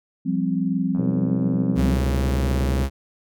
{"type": "chord", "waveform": "sine", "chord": "F suspended second", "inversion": "none", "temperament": "equal", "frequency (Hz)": [174.61, 196, 261.6], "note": ["F3", "G3", "C4"], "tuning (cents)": [0, 0, 0], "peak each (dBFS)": -24, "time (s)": [0.25, 1.96], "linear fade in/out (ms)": 20}
{"type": "click train", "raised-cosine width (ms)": 1, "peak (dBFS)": -28, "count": 77, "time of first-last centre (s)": [0.95, 1.804], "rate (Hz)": 89}
{"type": "harmonic tone", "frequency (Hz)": 62.6, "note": "B1", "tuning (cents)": 24, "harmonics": [2, 3, 4, 5, 6, 7, 8, 9], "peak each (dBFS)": [-27, -31, -33, -35, -37, -38, -39, -40], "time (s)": [0.98, 2.84], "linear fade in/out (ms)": 10}
{"type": "tone", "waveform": "45% pulse", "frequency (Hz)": 68.1, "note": "C#2", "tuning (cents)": -30, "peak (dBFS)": -20, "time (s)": [1.75, 2.9], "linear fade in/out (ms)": 50}
{"effects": []}